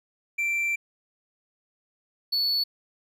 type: tone pair in turn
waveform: triangle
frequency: 2349 / 4434 Hz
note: D7 / C#8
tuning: 0 / 0 cents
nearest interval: major seventh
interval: 1100 cents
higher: second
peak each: -22 / -21 dBFS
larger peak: second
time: 0.38-0.76 / 2.32-2.64 s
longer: first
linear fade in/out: 10 ms
effects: none